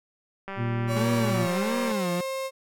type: click train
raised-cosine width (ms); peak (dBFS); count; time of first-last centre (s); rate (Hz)
0.5; -21; 281; 0.48-1.916; 195
type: harmonic tone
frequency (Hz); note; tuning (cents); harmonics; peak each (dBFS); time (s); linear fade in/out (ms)
117.2; A#2; +10; 1 / 2 / 3; -26 / -32 / -36; 0.56-1.48; 50
type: tone with pitch glide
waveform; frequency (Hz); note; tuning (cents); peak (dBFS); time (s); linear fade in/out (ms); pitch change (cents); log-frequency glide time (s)
35% pulse; 567 to 532.1; C#5 to C5; +39 to +29; -27; 0.87-2.51; 50; -110; 1.4-1.52
type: tone with vibrato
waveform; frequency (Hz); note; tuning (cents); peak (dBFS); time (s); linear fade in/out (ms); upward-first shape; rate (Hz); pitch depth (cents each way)
35% pulse; 204; G#3; -31; -25; 0.96-2.21; 5; sine; 1.5; 280
effects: none